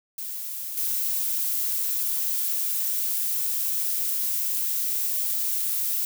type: noise with level steps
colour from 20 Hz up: violet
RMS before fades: -33 / -26 dBFS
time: 0.18-6.05 s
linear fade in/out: 2 ms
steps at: 0.77 s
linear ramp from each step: 5 ms
effects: none